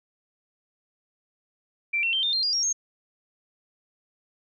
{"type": "tone with pitch steps", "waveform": "sine", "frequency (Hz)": [2349, 2714, 3136, 3623, 4185, 4836, 5587, 6455], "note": ["D7", "E7", "G7", "A7", "C8", "D8", "F8", "G8"], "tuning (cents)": [0, 50, 0, 50, 0, 50, 0, 50], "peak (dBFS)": -22, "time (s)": [1.93, 2.73], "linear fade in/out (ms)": 10, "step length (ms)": 100, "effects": []}